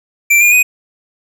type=tone with pitch steps; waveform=square; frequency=2349 / 2419 / 2492 Hz; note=D7 / D#7 / D#7; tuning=0 / -49 / +2 cents; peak=-7 dBFS; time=0.3-0.63 s; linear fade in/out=10 ms; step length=110 ms; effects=none